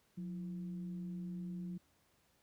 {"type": "tone with frequency modulation", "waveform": "sine", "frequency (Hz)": 179.1, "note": "F3", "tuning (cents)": 44, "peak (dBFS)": -40, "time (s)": [0.17, 1.78], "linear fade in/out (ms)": 10, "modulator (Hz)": 153, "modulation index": 0.36, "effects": ["pink hiss -73 dBFS RMS until 2.42 s", "high-pass 60 Hz 12 dB/octave"]}